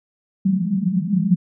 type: band-pass noise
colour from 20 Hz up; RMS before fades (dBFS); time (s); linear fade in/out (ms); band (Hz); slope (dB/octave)
white; -19; 0.45-1.36; 10; 170 to 200; 96
effects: none